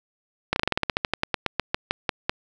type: slowing click train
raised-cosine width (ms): 0.3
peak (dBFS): -5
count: 20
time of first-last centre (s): 0.53-2.295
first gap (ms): 31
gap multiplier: 1.11
effects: none